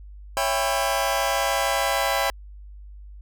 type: chord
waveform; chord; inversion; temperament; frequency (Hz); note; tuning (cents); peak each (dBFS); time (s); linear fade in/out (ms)
sawtooth; C# half-diminished seventh; none; just; 554.4 / 665.2 / 798.3 / 997.9; C#5 / E5 / G5 / B5; 0 / +16 / +31 / +18; -23 / -23 / -22 / -24; 0.37-2.3; 0
effects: added 50 Hz sine -39 dBFS peak until 3.21 s